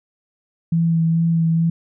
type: tone with vibrato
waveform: sine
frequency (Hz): 165.1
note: E3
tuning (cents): +3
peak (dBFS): -14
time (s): 0.72-1.7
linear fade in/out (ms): 5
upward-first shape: sine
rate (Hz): 2.3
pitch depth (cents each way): 17
effects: none